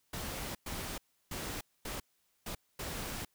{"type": "noise bursts at uneven times", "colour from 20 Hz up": "pink", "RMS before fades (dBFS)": -40, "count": 6, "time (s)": [[0.13, 0.55], [0.66, 0.98], [1.31, 1.61], [1.85, 2], [2.46, 2.55], [2.79, 3.25]], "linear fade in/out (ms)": 5, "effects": ["white hiss -75 dBFS RMS until 3.34 s"]}